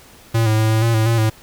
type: tone with pitch steps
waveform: square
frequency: 113.9 / 109 / 109.9 / 110.5 / 115.5 / 110.2 / 115.5 / 109.8 Hz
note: A#2 / A2 / A2 / A2 / A#2 / A2 / A#2 / A2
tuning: -40 / -16 / -2 / +8 / -16 / +3 / -16 / -3 cents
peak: -14 dBFS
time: 0.34-1.3 s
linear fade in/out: 10 ms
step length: 120 ms
effects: pink hiss -45 dBFS RMS until 1.42 s